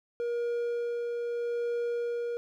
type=tone with tremolo; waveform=triangle; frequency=474.7 Hz; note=A#4; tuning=31 cents sharp; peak=-26 dBFS; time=0.2-2.37 s; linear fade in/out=0 ms; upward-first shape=sine; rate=0.8 Hz; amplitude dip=25%; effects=none